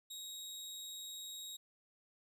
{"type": "tone with amplitude modulation", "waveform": "25% pulse", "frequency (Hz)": 3776, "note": "A#7", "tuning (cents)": 22, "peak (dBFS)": -40, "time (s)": [0.1, 1.57], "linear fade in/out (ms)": 10, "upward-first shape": "sine", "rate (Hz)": 232, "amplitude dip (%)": 30, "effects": ["13-bit"]}